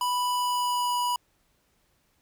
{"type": "tone with pitch glide", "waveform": "square", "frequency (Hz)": [987.8, 978.7], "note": ["B5", "B5"], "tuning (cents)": [0, -16], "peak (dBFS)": -25, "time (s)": [0.01, 1.16], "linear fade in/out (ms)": 2, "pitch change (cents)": -16, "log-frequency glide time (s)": [0.33, 0.97], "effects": ["pink hiss -69 dBFS RMS until 2.21 s"]}